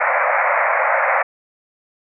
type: band-pass noise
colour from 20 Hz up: pink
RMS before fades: -17 dBFS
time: 0-1.23 s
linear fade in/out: 10 ms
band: 530 to 2300 Hz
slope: 96 dB/octave
effects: none